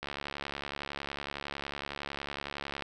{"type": "click train", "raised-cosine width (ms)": 0.3, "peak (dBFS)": -20, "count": 199, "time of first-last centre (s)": [0.03, 2.823], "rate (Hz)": 70.9, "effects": []}